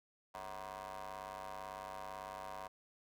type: ring-modulated tone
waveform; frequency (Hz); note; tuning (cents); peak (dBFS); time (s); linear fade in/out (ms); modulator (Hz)
20% pulse; 98; G2; 0; -37; 0.34-2.68; 10; 848
effects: none